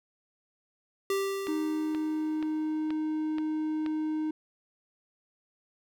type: tone with exponential decay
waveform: square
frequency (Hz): 392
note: G4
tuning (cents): 0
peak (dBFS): -26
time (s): 1.1-2.94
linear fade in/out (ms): 2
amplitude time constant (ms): 400
type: click train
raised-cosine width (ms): 0.3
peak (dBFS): -24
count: 6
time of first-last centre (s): 1.47-3.862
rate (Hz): 2.09
type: tone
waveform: triangle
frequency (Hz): 310.2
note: D#4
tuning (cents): -5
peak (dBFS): -26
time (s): 1.48-4.31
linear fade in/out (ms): 5
effects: none